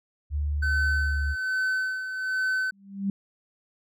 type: tone with pitch glide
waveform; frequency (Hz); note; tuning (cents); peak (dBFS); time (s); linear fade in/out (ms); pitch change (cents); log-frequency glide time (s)
sine; 73.42 to 71.99; D2 to D2; 0 to -34; -24; 0.3-1.36; 50; -34; 0.98-1.2
type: tone with tremolo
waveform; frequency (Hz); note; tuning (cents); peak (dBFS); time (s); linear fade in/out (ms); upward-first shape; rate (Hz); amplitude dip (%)
triangle; 1521; F#6; +47; -21; 0.62-2.71; 10; sine; 1.2; 60
type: tone with exponential growth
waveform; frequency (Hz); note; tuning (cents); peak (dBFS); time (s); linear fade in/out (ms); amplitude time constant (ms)
sine; 197.2; G3; +11; -21; 2.72-3.1; 2; 82
effects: none